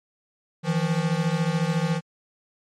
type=beating tone pair; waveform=square; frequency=158.2 / 172.2 Hz; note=D#3 / F3; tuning=+29 / -24 cents; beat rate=14 Hz; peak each=-25 dBFS; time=0.63-2.01 s; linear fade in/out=50 ms; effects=low-pass 7000 Hz 12 dB/octave + MP3 64 kbps